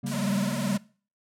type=chord; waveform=triangle; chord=G diminished; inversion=second; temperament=equal with one note detuned; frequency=138.59 / 196 / 236.1 Hz; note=Db3 / G3 / Bb3; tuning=0 / 0 / +22 cents; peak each=-31 dBFS; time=0.03-0.77 s; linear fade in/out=10 ms
type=noise; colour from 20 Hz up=white; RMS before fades=-38 dBFS; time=0.06-0.77 s; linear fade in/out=5 ms
type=tone with vibrato; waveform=square; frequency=198 Hz; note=G3; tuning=18 cents sharp; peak=-28 dBFS; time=0.11-0.78 s; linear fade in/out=10 ms; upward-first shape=triangle; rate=19 Hz; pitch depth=170 cents each way
effects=noise-tail reverb RT60 0.4 s tail -21 dB re dry + low-pass 10000 Hz 12 dB/octave